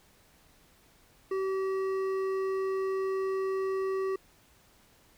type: tone with hard clipping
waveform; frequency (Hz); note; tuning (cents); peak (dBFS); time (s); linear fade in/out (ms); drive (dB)
triangle; 383.2; G4; -39; -30; 1.31-4.16; 5; 13
effects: pink hiss -62 dBFS RMS until 5.17 s